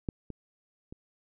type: clicks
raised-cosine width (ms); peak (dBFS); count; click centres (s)
3; -18 / -26 / -30; 3; 0.088 / 0.303 / 0.925
effects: none